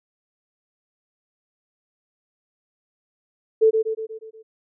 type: tone with echo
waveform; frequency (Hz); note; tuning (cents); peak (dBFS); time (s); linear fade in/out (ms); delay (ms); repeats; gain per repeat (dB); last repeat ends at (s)
sine; 441.6; A4; +6; -11; 3.61-3.71; 20; 120; 6; -5; 4.43
effects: none